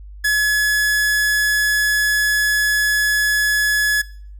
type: tone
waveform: 45% pulse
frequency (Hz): 1700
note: G#6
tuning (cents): +40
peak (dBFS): -14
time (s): 0.24-4.02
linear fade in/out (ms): 10
effects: noise-tail reverb RT60 0.5 s tail -21 dB re dry + added 50 Hz sine -34 dBFS peak until 4.39 s